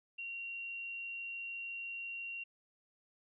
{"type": "tone", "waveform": "sine", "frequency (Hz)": 2753, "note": "F7", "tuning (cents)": -25, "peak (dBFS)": -40, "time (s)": [0.18, 2.44], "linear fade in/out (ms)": 10, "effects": []}